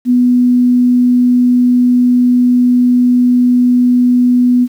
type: tone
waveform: sine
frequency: 246.9 Hz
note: B3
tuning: in tune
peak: -6 dBFS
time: 0.05-4.68 s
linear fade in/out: 50 ms
effects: 7-bit